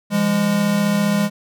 square tone pair together, 169.94 / 205.1 Hz, F3 / G#3, -47 / -21 cents, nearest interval minor third, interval 326 cents, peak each -23 / -17 dBFS, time 0.1-1.3 s, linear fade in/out 50 ms, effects none

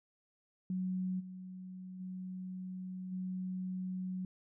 sine tone with level steps, 185 Hz, F#3, in tune, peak -33 / -44 / -40 / -36 dBFS, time 0.7-4.25 s, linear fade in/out 2 ms, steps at 1.19 / 1.99 / 3.11 s, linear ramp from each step 20 ms, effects none

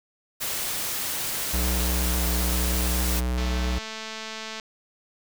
white noise, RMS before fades -29 dBFS, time 0.4-3.21 s, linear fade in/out 20 ms
square tone, 61.74 Hz, B1, in tune, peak -24 dBFS, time 1.53-3.79 s, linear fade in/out 10 ms
click train, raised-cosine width 0.2 ms, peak -18 dBFS, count 269, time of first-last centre 3.38-4.598 s, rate 220 Hz
effects none

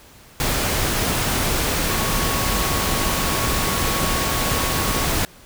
sine tone in noise, 1108.7 Hz, C#6, in tune, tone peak -29 dBFS, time 1.9-5.06 s, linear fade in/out 0 ms, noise pink, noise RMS -21 dBFS, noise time 0.4-5.25 s, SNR -11 dB, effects pink hiss -47 dBFS RMS until 5.45 s

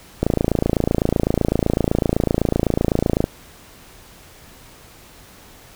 click train, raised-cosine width 2 ms, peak -3 dBFS, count 85, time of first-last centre 0.23-3.241 s, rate 27.9 Hz, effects pink hiss -45 dBFS RMS until 5.75 s

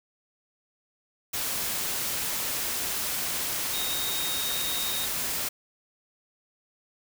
sine tone in noise, 3729 Hz, A#7, in tune, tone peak -32 dBFS, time 3.73-5.06 s, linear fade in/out 10 ms, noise white, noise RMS -30 dBFS, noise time 1.33-5.49 s, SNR -5 dB, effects none

